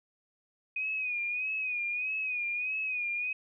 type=tone with vibrato; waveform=sine; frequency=2489 Hz; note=D#7; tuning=in tune; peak=-30 dBFS; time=0.76-3.33 s; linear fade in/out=5 ms; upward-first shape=sine; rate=1.6 Hz; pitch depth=65 cents each way; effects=none